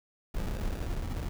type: noise with sample-and-hold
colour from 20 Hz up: brown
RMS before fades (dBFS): -33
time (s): 0.34-1.29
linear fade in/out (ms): 5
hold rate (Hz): 1050
effects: none